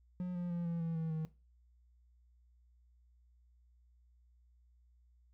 triangle tone with pitch steps, 179.9 / 176.1 / 172.37 / 168.73 / 165.16 / 161.67 / 158.25 Hz, F#3 / F3 / F3 / E3 / E3 / E3 / D#3, -48 / +15 / -22 / +41 / +4 / -33 / +30 cents, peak -33 dBFS, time 0.2-1.25 s, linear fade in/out 0 ms, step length 150 ms, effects noise-tail reverb RT60 0.3 s tail -18 dB re dry + added 60 Hz sine -64 dBFS peak until 5.33 s

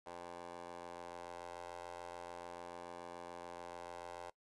15% pulse ring-modulated tone, 86.9 Hz, F2, 8 cents flat, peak -38 dBFS, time 0.06-4.3 s, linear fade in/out 5 ms, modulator 695 Hz, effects noise-tail reverb RT60 0.1 s tail -21 dB re dry + resampled to 24000 Hz

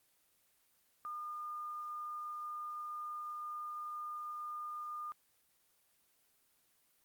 sine tone with quantisation, 1213 Hz, D#6, 44 cents flat, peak -40 dBFS, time 1.05-5.12 s, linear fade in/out 0 ms, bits 11, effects white hiss -73 dBFS RMS until 7.04 s + Opus 24 kbps

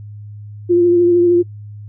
sine tone with vibrato, 349.2 Hz, F4, in tune, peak -8 dBFS, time 0.69-1.43 s, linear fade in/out 20 ms, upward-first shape triangle, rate 13 Hz, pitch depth 29 cents each way, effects noise-tail reverb RT60 0.1 s tail -23 dB re dry + added 104 Hz sine -30 dBFS peak until 1.88 s

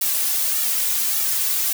blue noise with flanger, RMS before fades -21 dBFS, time 0.01-1.73 s, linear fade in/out 5 ms, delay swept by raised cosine 1.9 to 3.2 ms, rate 1.7 Hz, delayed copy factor -0.95, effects none

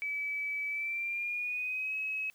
sine tone with pitch glide, 2295 to 2561 Hz, D7 to D#7, -40 to +49 cents, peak -32 dBFS, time 0.02-2.3 s, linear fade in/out 0 ms, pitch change +189 cents, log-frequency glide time 0.68-1.95 s, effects white hiss -66 dBFS RMS until 2.34 s

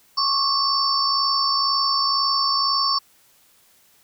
sine tone cluster, 1096 / 1158 / 4572 / 5350 Hz, C#6 / D6 / D8 / E8, -20 / -25 / -47 / +25 cents, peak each -22 / -28 / -23 / -23 dBFS, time 0.17-2.99 s, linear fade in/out 10 ms, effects white hiss -57 dBFS RMS until 4.03 s

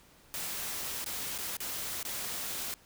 white noise with dropouts, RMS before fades -37 dBFS, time 0.34-2.74 s, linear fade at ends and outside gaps 0 ms, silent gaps 1.043-1.062 / 1.379-1.386 / 1.568-1.604 / 2.029-2.051 s, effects pink hiss -60 dBFS RMS until 2.85 s

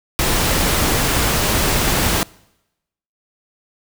pink noise, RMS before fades -17 dBFS, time 0.19-2.23 s, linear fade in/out 0 ms, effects noise-tail reverb RT60 0.9 s tail -24 dB re dry

